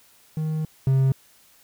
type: tone pair in turn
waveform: triangle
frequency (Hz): 156.3 / 133.56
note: D#3 / C3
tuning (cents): +8 / +36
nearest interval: minor third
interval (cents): 272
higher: first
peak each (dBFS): -21 / -14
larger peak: second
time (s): 0.37-0.65 / 0.87-1.12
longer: first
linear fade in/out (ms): 2
effects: white hiss -56 dBFS RMS until 1.63 s

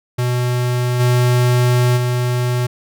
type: tone with level steps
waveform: square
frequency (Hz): 123.47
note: B2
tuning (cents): 0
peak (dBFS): -16 / -12 / -16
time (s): 0.18-2.67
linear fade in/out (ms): 10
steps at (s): 0.99 / 1.96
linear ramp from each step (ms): 20
effects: none

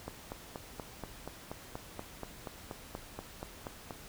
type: click train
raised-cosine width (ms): 1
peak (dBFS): -25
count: 17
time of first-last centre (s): 0.08-3.908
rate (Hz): 4.18
effects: pink hiss -51 dBFS RMS until 4.08 s

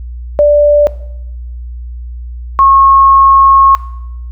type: tone pair in turn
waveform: sine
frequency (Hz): 587.3 / 1089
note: D5 / C#6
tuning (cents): 0 / -31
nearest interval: major seventh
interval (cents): 1069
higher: second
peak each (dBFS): -3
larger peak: neither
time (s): 0.39-0.87 / 2.59-3.75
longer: second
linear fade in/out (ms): 0
effects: noise-tail reverb RT60 0.8 s tail -18 dB re dry + added 60 Hz sine -21 dBFS peak until 4.31 s

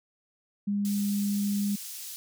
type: tone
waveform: sine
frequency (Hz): 202.9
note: G#3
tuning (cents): -40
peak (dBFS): -25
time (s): 0.67-1.76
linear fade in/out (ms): 10
type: high-pass noise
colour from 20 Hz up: pink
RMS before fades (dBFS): -40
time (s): 0.85-2.16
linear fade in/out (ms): 0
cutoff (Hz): 5600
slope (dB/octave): 12
effects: none

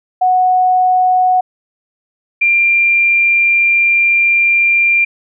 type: tone pair in turn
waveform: sine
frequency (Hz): 737 / 2382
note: F#5 / D7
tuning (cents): -7 / +24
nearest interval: octave + minor sixth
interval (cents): 2031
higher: second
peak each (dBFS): -8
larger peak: neither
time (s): 0.21-1.41 / 2.41-5.05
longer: second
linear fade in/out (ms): 10
effects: none

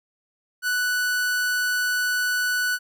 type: tone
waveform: 45% pulse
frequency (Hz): 1483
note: F#6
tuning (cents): +4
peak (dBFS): -21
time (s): 0.62-2.79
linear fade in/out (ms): 50
effects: none

